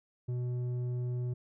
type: tone with low-pass filter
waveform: square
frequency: 123.47 Hz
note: B2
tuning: in tune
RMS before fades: -34 dBFS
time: 0.28-1.34 s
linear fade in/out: 10 ms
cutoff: 300 Hz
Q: 0.88
effects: none